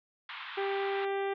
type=band-pass noise; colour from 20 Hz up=pink; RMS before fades=-43 dBFS; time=0.29-1.05 s; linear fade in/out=2 ms; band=930 to 3700 Hz; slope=48 dB/octave
type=harmonic tone; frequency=394.1 Hz; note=G4; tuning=9 cents sharp; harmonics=1 / 2 / 3 / 4 / 5 / 6 / 7 / 8 / 9; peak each=-31 / -36 / -45 / -44 / -44 / -48 / -52 / -54 / -55 dBFS; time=0.57-1.34 s; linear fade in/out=10 ms
effects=none